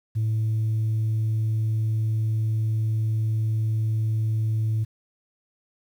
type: tone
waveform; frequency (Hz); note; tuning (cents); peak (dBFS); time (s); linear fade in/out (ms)
sine; 110; A2; 0; -19; 0.15-4.85; 20
effects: tanh soft clip ceiling -19 dBFS + 9-bit